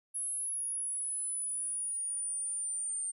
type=linear sweep; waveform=sine; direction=down; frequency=10730 to 8870 Hz; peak=-33 dBFS; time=0.14-3.12 s; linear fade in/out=20 ms; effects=none